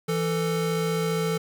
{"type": "tone pair together", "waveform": "square", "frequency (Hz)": [166.2, 443.7], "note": ["E3", "A4"], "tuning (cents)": [15, 14], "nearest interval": "octave + perfect fourth", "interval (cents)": 1699, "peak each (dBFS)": -27, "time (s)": [0.08, 1.38], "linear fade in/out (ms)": 10, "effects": []}